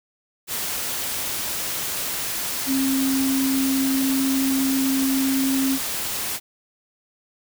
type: tone in noise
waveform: sine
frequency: 267.8 Hz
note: C4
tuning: 40 cents sharp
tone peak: -19 dBFS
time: 2.66-5.79 s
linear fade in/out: 50 ms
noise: white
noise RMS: -27 dBFS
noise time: 0.47-6.4 s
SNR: +5 dB
effects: none